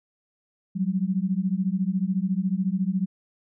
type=beating tone pair; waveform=sine; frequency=181.6 / 195.6 Hz; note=F#3 / G3; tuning=-32 / -4 cents; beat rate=14 Hz; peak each=-25 / -25 dBFS; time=0.75-3.06 s; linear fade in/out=20 ms; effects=none